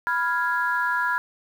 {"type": "chord", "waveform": "sine", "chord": "F diminished", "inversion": "second", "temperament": "equal", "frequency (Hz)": [987.8, 1396.9, 1661.2], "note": ["Cb6", "F6", "Ab6"], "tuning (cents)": [0, 0, 0], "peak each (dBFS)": -25, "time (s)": [0.07, 1.18], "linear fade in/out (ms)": 0, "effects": ["tanh soft clip ceiling -12 dBFS", "8-bit"]}